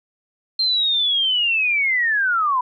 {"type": "linear sweep", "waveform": "sine", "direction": "down", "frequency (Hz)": [4186, 970], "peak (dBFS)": -16, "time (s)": [0.59, 2.61], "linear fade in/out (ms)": 5, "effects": []}